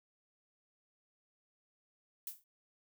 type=noise with exponential decay; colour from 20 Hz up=violet; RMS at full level=-38 dBFS; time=2.27-2.44 s; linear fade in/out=2 ms; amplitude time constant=35 ms; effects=none